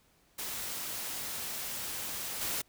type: noise with level steps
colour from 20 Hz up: white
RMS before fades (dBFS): -38 / -34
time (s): 0.38-2.62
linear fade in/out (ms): 10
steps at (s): 2.41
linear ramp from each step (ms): 5
effects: pink hiss -67 dBFS RMS until 2.68 s